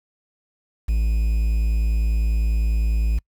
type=tone with quantisation; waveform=triangle; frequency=55 Hz; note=A1; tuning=in tune; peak=-15 dBFS; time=0.88-3.19 s; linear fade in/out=10 ms; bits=7; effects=noise-tail reverb RT60 0.1 s tail -26 dB re dry